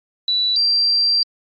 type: tone pair in turn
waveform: sine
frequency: 3951 / 4716 Hz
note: B7 / D8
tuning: 0 / +6 cents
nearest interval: minor third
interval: 306 cents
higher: second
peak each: -15 / -13 dBFS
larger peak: second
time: 0.28-0.56 / 0.56-1.23 s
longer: second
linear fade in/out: 2 ms
effects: MP3 32 kbps